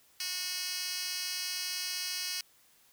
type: tone with high-pass filter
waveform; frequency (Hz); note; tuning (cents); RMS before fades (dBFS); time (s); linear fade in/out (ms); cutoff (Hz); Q
10% pulse; 364.7; F#4; -25; -36; 0.2-2.41; 2; 3800; 2.7
effects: white hiss -64 dBFS RMS until 2.92 s

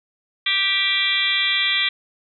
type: harmonic tone with a mistuned harmonic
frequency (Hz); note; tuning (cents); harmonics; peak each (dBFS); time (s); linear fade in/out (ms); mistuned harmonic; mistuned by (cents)
392; G4; 0; 3 / 4 / 5 / 6 / 7 / 8 / 9 / 10; -34 / -34 / -24 / -23 / -33 / -23 / -24 / -27; 0.46-1.89; 5; 8; +60
effects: none

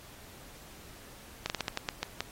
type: slowing click train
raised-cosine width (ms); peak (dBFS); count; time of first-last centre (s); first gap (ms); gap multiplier
0.2; -13; 9; 1.46-2.206; 39; 1.24
effects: pink hiss -52 dBFS RMS until 2.31 s + AAC 48 kbps

